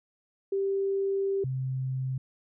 sine tone pair in turn, 392 / 130.81 Hz, G4 / C3, 0 / 0 cents, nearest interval octave + perfect fifth, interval 1900 cents, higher first, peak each -25 / -28 dBFS, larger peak first, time 0.52-1.44 / 1.44-2.18 s, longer first, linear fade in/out 5 ms, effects none

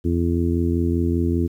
harmonic tone, 85.1 Hz, F2, 44 cents flat, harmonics 1 / 2 / 3 / 4 / 5, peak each -21 / -27 / -23 / -24 / -32 dBFS, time 0.04-1.48 s, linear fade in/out 20 ms, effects 9-bit

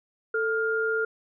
sine tone pair together, 443.5 / 1408 Hz, A4 / F6, +14 / +14 cents, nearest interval octave + minor sixth, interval 2000 cents, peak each -26 / -26 dBFS, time 0.34-1.05 s, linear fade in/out 5 ms, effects none

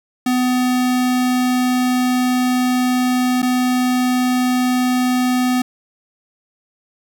square tone with dropouts, 251.2 Hz, B3, 30 cents sharp, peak -15 dBFS, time 0.26-5.62 s, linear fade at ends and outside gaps 5 ms, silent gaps 3.42-3.427 s, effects 9-bit

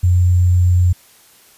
sine tone with sample-and-hold, 89.2 Hz, F2, 37 cents sharp, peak -9 dBFS, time 0.03-0.93 s, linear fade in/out 10 ms, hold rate 7350 Hz, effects white hiss -48 dBFS RMS until 1.57 s + resampled to 32000 Hz

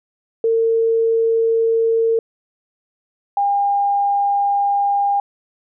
sine tone pair in turn, 454.1 / 805.2 Hz, A#4 / G5, -45 / +46 cents, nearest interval minor seventh, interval 991 cents, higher second, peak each -13 / -14 dBFS, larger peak first, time 0.44-2.19 / 3.37-5.2 s, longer second, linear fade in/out 2 ms, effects none

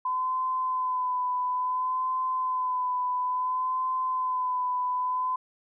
sine tone with vibrato, 1013 Hz, B5, 44 cents sharp, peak -25 dBFS, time 0.05-5.36 s, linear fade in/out 5 ms, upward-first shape sine, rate 0.58 Hz, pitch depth 26 cents each way, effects none

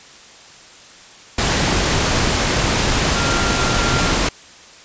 sine tone in noise, 1385 Hz, F6, 15 cents flat, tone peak -24 dBFS, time 3.15-4.12 s, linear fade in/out 5 ms, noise pink, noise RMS -17 dBFS, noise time 1.38-4.29 s, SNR -10 dB, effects white hiss -42 dBFS RMS until 4.84 s + resampled to 16000 Hz

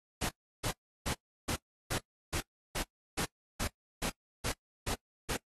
pink noise bursts, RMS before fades -34 dBFS, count 13, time 0.21-5.369 s, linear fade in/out 10 ms, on 83 ms, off 340 ms, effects noise-tail reverb RT60 0.1 s tail -22 dB re dry + AAC 32 kbps

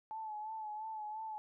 sine tone with vibrato, 864 Hz, A5, 32 cents flat, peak -40 dBFS, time 0.11-1.38 s, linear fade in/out 0 ms, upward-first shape sine, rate 2.9 Hz, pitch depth 43 cents each way, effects none

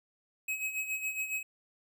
square tone with tremolo, 2552 Hz, D#7, 43 cents sharp, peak -31 dBFS, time 0.48-1.43 s, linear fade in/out 5 ms, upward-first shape sine, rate 7.2 Hz, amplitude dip 65%, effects none

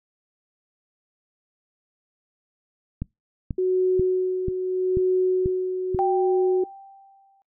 click train, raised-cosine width 5 ms, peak -15 dBFS, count 7, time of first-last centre 3.02-5.947 s, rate 2.05 Hz
sine tone with tremolo, 370 Hz, F#4, in tune, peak -17 dBFS, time 3.58-6.64 s, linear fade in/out 5 ms, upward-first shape sine, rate 0.79 Hz, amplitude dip 55%
sine tone with exponential decay, 784 Hz, G5, in tune, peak -19 dBFS, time 5.99-7.42 s, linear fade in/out 0 ms, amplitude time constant 310 ms
effects noise-tail reverb RT60 0.2 s tail -26 dB re dry

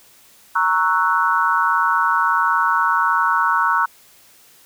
sine chord, F# dominant seventh, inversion first, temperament equal, 932.3 / 1108.7 / 1318.5 / 1480 Hz, A#5 / C#6 / E6 / F#6, 0 / 0 / 0 / 0 cents, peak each -20 dBFS, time 0.55-3.86 s, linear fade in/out 10 ms, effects white hiss -50 dBFS RMS until 4.65 s

